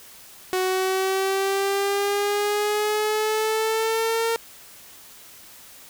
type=exponential sweep; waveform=sawtooth; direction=up; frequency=370 to 459.2 Hz; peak=-17 dBFS; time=0.53-4.36 s; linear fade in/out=0 ms; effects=white hiss -46 dBFS RMS until 5.89 s